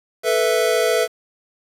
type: chord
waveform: square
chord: A suspended second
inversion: none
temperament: equal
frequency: 440 / 493.9 / 659.3 Hz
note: A4 / B4 / E5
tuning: 0 / 0 / 0 cents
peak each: -21 dBFS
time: 0.23-1.08 s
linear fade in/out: 50 ms
effects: resampled to 32000 Hz + 7-bit